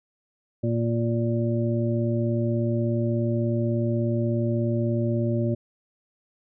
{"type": "harmonic tone", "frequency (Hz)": 116.54, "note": "A#2", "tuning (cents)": 0, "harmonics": [1, 2, 3, 5], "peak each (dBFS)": [-24, -27, -29, -31], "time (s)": [0.63, 5.55], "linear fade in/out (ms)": 10, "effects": []}